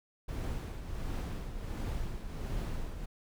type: noise with tremolo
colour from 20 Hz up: brown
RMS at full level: -34 dBFS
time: 0.28-3.06 s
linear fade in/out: 10 ms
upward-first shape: triangle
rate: 1.4 Hz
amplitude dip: 60%
effects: none